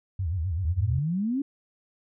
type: tone with vibrato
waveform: sine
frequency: 86.5 Hz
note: F2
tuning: 16 cents flat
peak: -25 dBFS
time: 0.19-0.99 s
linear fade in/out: 5 ms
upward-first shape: sine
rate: 7.8 Hz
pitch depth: 200 cents each way
type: exponential sweep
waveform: sine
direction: up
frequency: 77.78 to 288.9 Hz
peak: -24 dBFS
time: 0.65-1.42 s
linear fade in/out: 5 ms
effects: none